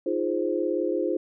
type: chord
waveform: sine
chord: F minor seventh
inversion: third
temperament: equal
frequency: 311.1 / 349.2 / 415.3 / 523.3 Hz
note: Eb4 / F4 / Ab4 / C5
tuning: 0 / 0 / 0 / 0 cents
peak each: -30 / -27 / -30 / -29 dBFS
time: 0.06-1.17 s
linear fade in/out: 5 ms
effects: none